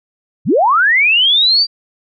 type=linear sweep; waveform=sine; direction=up; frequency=88.6 to 4749 Hz; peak=-8 dBFS; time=0.45-1.67 s; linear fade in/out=50 ms; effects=none